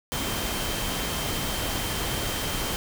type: tone in noise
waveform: sine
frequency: 3136 Hz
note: G7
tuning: in tune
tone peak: -37 dBFS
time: 0.12-2.76 s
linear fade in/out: 0 ms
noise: pink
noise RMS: -29 dBFS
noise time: 0.12-2.76 s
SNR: -11 dB
effects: none